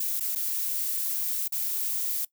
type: noise with dropouts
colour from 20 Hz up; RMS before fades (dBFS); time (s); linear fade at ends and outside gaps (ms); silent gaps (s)
violet; -29; 0-2.25; 5; 0.198-0.206 / 0.352-0.357 / 1.479-1.521
effects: noise-tail reverb RT60 0.1 s tail -20 dB re dry